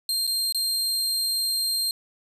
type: tone with dropouts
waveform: sawtooth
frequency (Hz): 4186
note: C8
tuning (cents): 0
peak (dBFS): -20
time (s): 0.09-1.91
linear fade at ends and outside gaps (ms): 1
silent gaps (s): 0.268-0.275 / 0.524-0.546
effects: resampled to 32000 Hz + 10-bit